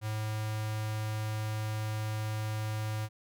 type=tone with notch filter; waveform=square; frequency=108.1 Hz; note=A2; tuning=30 cents flat; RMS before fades=-34 dBFS; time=0.01-3.09 s; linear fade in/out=50 ms; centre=260 Hz; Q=0.82; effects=none